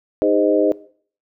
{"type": "harmonic tone with a mistuned harmonic", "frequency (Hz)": 103.4, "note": "G#2", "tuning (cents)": -7, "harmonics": [3, 4, 5, 6], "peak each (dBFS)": [-19, -19, -19, -19], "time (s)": [0.22, 0.72], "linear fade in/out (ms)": 0, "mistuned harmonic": 4, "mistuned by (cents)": -34, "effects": ["noise-tail reverb RT60 0.5 s tail -19 dB re dry"]}